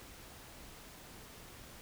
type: silence
effects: pink hiss -53 dBFS RMS until 1.81 s